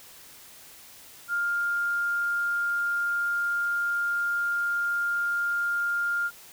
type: tone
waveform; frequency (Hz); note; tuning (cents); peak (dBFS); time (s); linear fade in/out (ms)
sine; 1404; F6; +9; -24; 1.28-6.31; 50
effects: white hiss -49 dBFS RMS until 6.52 s